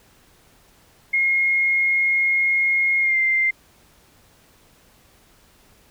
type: tone with pitch glide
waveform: sine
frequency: 2149 to 2091 Hz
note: C7 to C7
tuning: +46 to -2 cents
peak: -16 dBFS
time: 1.13-3.51 s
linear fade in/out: 10 ms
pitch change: -48 cents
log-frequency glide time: 3-3.19 s
effects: pink hiss -55 dBFS RMS until 5.9 s